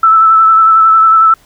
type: tone with vibrato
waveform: sine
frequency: 1317 Hz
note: E6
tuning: 2 cents flat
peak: -3 dBFS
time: 0.03-1.34 s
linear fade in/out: 5 ms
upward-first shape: triangle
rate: 11 Hz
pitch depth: 27 cents each way
effects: pink hiss -47 dBFS RMS until 1.45 s